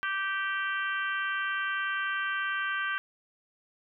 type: harmonic tone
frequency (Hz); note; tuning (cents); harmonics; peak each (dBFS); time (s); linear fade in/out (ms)
390.1; G4; -8; 3 / 4 / 5 / 6 / 7 / 8; -35 / -30 / -40 / -43 / -42 / -42; 0.03-2.98; 0
effects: none